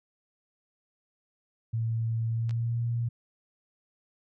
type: tone with pitch glide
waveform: sine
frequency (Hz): 113.7 to 117.78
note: A#2 to A#2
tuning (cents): -43 to +18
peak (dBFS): -26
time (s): 1.73-3.09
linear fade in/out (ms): 10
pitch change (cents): +61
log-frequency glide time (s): 2.27-2.8
type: clicks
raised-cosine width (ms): 0.2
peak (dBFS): -29 / -30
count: 2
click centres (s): 2.494 / 2.509
effects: none